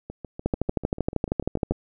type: two click trains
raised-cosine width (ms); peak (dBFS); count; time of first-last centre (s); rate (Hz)
2; -21 / -9; 12 / 17; 0.1-1.72 / 0.46-1.71; 6.79 / 12.8
effects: none